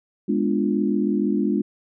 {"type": "chord", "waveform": "sine", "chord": "G# diminished seventh", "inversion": "none", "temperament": "equal", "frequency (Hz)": [207.7, 246.9, 293.7, 349.2], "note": ["G#3", "B3", "D4", "F4"], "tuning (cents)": [0, 0, 0, 0], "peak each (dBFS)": [-22, -26, -24, -26], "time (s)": [0.28, 1.62], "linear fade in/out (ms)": 10, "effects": []}